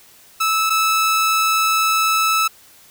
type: tone pair in turn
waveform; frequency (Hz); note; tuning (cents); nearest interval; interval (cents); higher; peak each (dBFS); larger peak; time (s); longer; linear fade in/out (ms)
sawtooth; 1308 / 1308; E6 / E6; -14 / -14; unison; 0; neither; -12 / -11; second; 0.4-0.7 / 0.7-2.48; second; 10
effects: white hiss -48 dBFS RMS until 2.9 s